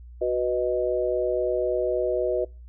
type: chord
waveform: sine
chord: B major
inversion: second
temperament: equal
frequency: 370 / 493.9 / 622.3 Hz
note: F#4 / B4 / D#5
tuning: 0 / 0 / 0 cents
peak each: -26 dBFS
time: 0.21-2.45 s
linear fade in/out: 10 ms
effects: noise-tail reverb RT60 0.3 s tail -26 dB re dry + added 60 Hz sine -41 dBFS peak until 2.68 s